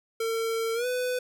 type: tone with pitch glide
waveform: square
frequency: 453.1 to 499.9 Hz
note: A#4 to B4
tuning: -49 to +21 cents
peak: -27 dBFS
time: 0.2-1.19 s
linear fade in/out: 5 ms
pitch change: +170 cents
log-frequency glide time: 0.74-0.86 s
effects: none